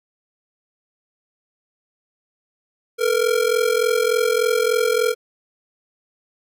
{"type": "ring-modulated tone", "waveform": "square", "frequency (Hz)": 464.4, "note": "A#4", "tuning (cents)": -7, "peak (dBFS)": -14, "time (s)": [2.98, 5.15], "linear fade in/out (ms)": 50, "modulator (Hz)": 21.7, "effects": []}